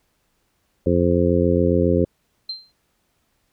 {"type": "harmonic tone", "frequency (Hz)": 87.31, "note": "F2", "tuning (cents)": 0, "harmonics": [1, 2, 3, 4, 5, 6], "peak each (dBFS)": [-22, -22, -22, -22, -22, -22], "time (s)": [0.86, 2.05], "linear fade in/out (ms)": 5}
{"type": "tone with exponential decay", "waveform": "sine", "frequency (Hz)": 4135, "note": "C8", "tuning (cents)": -21, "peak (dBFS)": -23, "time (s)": [2.49, 2.72], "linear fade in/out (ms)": 5, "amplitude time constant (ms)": 49}
{"effects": ["pink hiss -68 dBFS RMS until 3.52 s"]}